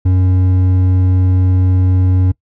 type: tone with hard clipping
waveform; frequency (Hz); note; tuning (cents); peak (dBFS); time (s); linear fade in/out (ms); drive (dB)
triangle; 92.4; F#2; -2; -10; 0.05-2.32; 10; 10
effects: noise-tail reverb RT60 0.1 s tail -22 dB re dry